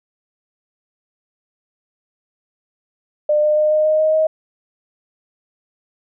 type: tone with pitch steps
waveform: sine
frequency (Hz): 600 / 604.9 / 609.8 / 614.7 / 619.7 / 624.8 / 629.8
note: D5 / D#5 / D#5 / D#5 / D#5 / D#5 / D#5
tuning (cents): +37 / -49 / -35 / -21 / -7 / +7 / +21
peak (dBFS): -12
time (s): 3.29-4.27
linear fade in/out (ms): 5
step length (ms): 140
effects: none